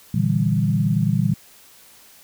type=chord; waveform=sine; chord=E half-diminished seventh; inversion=second; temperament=equal; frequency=116.54 / 146.83 / 164.81 / 196 Hz; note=Bb2 / D3 / E3 / G3; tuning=0 / 0 / 0 / 0 cents; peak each=-22 dBFS; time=0.14-1.34 s; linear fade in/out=5 ms; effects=white hiss -49 dBFS RMS until 2.23 s